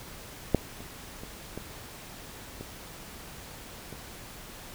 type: clicks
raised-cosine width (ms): 2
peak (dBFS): -7 / -30 / -27 / -22 / -24 / -28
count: 6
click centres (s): 0.547 / 0.805 / 1.235 / 1.576 / 2.61 / 3.927
effects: pink hiss -45 dBFS RMS until 4.74 s